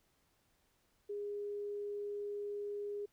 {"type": "tone", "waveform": "sine", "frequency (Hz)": 410, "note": "G#4", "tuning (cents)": -22, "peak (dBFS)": -38, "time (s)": [1.09, 3.06], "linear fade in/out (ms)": 10, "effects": ["pink hiss -75 dBFS RMS until 3.12 s"]}